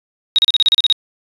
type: tone bursts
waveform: sine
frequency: 3778 Hz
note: A#7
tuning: 22 cents sharp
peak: -8 dBFS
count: 10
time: 0.36-0.925 s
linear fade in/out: 0 ms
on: 25 ms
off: 35 ms
effects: resampled to 22050 Hz